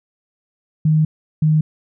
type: tone pair in turn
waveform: sine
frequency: 155.56 / 154.98 Hz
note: D#3 / D#3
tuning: 0 / -7 cents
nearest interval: unison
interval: 7 cents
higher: first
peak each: -11 dBFS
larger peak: neither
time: 0.85-1.05 / 1.42-1.61 s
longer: first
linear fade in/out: 5 ms
effects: none